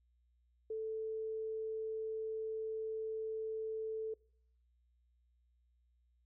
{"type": "tone", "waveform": "sine", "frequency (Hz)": 440, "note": "A4", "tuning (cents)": 0, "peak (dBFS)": -37, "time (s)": [0.7, 4.14], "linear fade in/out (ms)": 5, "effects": ["noise-tail reverb RT60 0.6 s tail -25 dB re dry", "added 60 Hz sine -70 dBFS peak until 6.25 s"]}